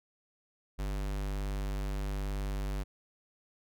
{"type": "tone", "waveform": "square", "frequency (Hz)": 49.45, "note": "G1", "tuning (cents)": 16, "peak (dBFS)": -33, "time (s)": [0.78, 2.84], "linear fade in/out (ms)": 20, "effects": []}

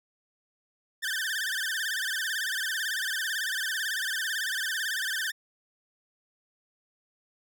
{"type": "tone with vibrato", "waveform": "sawtooth", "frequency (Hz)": 1661.2, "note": "G#6", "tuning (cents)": 0, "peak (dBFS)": -25, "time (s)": [1.02, 5.32], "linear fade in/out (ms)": 20, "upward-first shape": "sine", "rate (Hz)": 18, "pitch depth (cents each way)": 170, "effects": []}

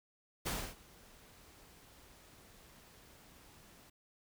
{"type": "noise with ADSR envelope", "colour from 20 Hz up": "pink", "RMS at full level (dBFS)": -36, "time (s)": [0.45, 3.9], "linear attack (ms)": 19, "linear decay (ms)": 280, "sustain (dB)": -24, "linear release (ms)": 7, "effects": []}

